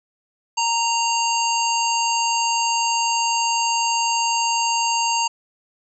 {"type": "harmonic tone", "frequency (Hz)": 928, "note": "A#5", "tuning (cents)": -8, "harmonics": [1, 3, 5, 7, 8], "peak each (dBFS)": [-20, -25, -27, -28, -29], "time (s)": [0.57, 5.28], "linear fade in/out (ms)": 10, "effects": []}